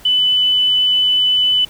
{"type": "tone", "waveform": "sine", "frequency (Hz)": 2998, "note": "F#7", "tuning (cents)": 22, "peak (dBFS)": -11, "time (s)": [0.05, 1.65], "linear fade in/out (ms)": 5, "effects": ["pink hiss -42 dBFS RMS until 1.69 s"]}